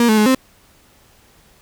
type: tone with pitch steps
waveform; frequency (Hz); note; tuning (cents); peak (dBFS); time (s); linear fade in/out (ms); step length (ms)
35% pulse; 236.7 / 216.8 / 212.3 / 261; A#3 / A3 / G#3 / C4; +27 / -25 / +38 / -4; -9; 0-0.348; 2; 87
effects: pink hiss -52 dBFS RMS until 1.61 s